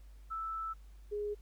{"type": "tone pair in turn", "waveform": "sine", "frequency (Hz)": [1318.5, 415.3], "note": ["E6", "G#4"], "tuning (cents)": [0, 0], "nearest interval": "octave + minor sixth", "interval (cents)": 2000, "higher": "first", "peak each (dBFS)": [-36, -34], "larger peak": "second", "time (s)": [[0.3, 0.74], [1.11, 1.35]], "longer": "first", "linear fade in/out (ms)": 20, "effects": ["added 50 Hz sine -51 dBFS peak until 1.41 s", "pink hiss -70 dBFS RMS until 1.41 s"]}